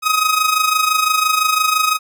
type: tone with amplitude modulation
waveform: sawtooth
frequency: 1261 Hz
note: D#6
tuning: 23 cents sharp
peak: -7 dBFS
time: 0.02-1.99 s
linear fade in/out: 50 ms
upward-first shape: sine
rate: 25.9 Hz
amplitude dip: 65%
effects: none